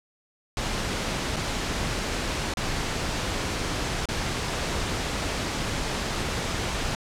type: noise with dropouts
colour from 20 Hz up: pink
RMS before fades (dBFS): -28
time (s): 0.57-6.95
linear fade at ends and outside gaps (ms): 1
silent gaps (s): 1.362-1.366 / 2.538-2.571 / 4.056-4.087
effects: low-pass 7000 Hz 12 dB/octave